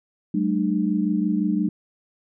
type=tone cluster; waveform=sine; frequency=190.2 / 216.1 / 301.3 Hz; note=F#3 / A3 / D4; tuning=+48 / -31 / +44 cents; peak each=-23 / -24 / -24 dBFS; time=0.34-1.69 s; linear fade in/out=5 ms; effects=none